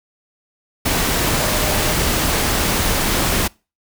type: tone in noise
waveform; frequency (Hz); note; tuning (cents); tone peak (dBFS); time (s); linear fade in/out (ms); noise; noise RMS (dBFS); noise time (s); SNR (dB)
sine; 610; D#5; -34; -27; 1.39-1.93; 10; pink; -18; 0.85-3.48; -12
effects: noise-tail reverb RT60 0.3 s tail -25 dB re dry